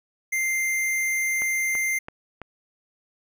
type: tone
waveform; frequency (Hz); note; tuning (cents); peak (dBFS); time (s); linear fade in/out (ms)
square; 2093; C7; 0; -23; 0.32-1.99; 10
type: click train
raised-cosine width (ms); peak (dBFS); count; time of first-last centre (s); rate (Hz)
0.5; -21; 4; 1.42-2.417; 3.01
effects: none